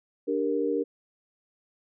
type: chord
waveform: sine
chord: G minor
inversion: second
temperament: equal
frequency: 293.7 / 392 / 466.2 Hz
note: D4 / G4 / Bb4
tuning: 0 / 0 / 0 cents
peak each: -29 / -30 / -27 dBFS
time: 0.27-0.84 s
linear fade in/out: 20 ms
effects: none